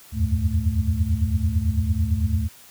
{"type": "tone cluster", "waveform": "sine", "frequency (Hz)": [76.1, 85.1, 94, 108.5, 217.1], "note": ["D#2", "F2", "F#2", "A2", "A3"], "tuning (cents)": [-38, -44, 28, -24, -23], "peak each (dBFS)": [-23, -24, -26, -28, -29], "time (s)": [0.12, 2.49], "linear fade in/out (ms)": 50, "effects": ["white hiss -48 dBFS RMS until 2.7 s"]}